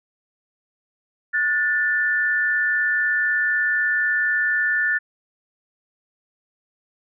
sine tone pair together, 1451.8 / 1768 Hz, F#6 / A6, -33 / +8 cents, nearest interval minor third, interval 341 cents, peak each -23 / -19 dBFS, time 1.33-4.99 s, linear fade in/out 20 ms, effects none

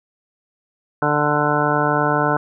harmonic tone, 148.1 Hz, D3, 15 cents sharp, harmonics 1 / 2 / 3 / 4 / 5 / 6 / 7 / 9 / 10, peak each -24 / -24 / -24 / -24 / -24 / -24 / -24 / -24 / -24 dBFS, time 1.02-2.37 s, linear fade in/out 2 ms, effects none

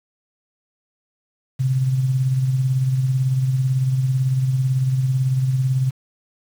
sine tone with tremolo, 130.9 Hz, C3, 1 cent sharp, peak -14 dBFS, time 1.59-5.91 s, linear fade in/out 20 ms, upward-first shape sine, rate 18 Hz, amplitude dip 45%, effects 7-bit

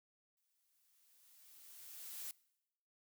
blue noise with exponential growth, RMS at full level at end -45 dBFS, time 0.37-2.31 s, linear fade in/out 1 ms, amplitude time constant 420 ms, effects noise-tail reverb RT60 0.9 s tail -23 dB re dry

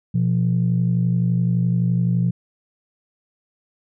sine tone pair together, 122.3 / 174.06 Hz, B2 / F3, -16 / -6 cents, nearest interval tritone, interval 610 cents, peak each -18 / -18 dBFS, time 0.14-2.31 s, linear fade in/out 10 ms, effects tanh soft clip ceiling -10 dBFS

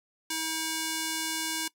square tone with band-pass filter, 320 Hz, D#4, 49 cents sharp, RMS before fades -32 dBFS, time 0.3-1.68 s, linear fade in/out 5 ms, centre 7400 Hz, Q 0.54, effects noise-tail reverb RT60 0.1 s tail -20 dB re dry

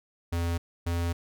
square tone pair in turn, 85.1 / 85.43 Hz, F2 / F2, -44 / -38 cents, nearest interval unison, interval 6 cents, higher second, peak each -27 dBFS, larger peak neither, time 0.32-0.58 / 0.86-1.13 s, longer second, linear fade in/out 10 ms, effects none

